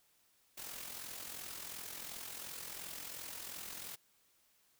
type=noise with amplitude modulation; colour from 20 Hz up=white; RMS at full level=-44 dBFS; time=0.57-3.96 s; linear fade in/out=10 ms; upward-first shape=sine; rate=42.8 Hz; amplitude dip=55%; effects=white hiss -72 dBFS RMS until 4.79 s